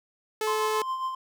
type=tone; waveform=sawtooth; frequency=433.2 Hz; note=A4; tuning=27 cents flat; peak=-22 dBFS; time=0.41-0.82 s; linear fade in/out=2 ms
type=tone with tremolo; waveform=triangle; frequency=1044 Hz; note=C6; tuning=4 cents flat; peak=-24 dBFS; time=0.47-1.15 s; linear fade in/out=5 ms; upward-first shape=sine; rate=7.3 Hz; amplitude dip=50%
effects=none